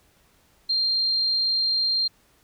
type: tone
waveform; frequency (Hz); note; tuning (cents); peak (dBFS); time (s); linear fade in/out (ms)
sine; 4186; C8; 0; -20; 0.69-2.08; 10
effects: pink hiss -61 dBFS RMS until 2.43 s